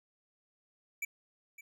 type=tone with echo; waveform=square; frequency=2319 Hz; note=D7; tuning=22 cents flat; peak=-34 dBFS; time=1.02-1.05 s; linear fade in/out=5 ms; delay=560 ms; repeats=1; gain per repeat=-15 dB; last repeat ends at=1.61 s; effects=none